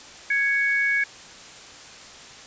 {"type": "tone pair together", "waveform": "sine", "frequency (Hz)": [1661.2, 2225], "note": ["G#6", "C#7"], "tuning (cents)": [0, 6], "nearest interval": "perfect fourth", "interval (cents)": 506, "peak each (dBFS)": -22, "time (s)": [0.3, 1.04], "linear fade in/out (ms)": 5, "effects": ["white hiss -43 dBFS RMS until 2.46 s", "resampled to 16000 Hz"]}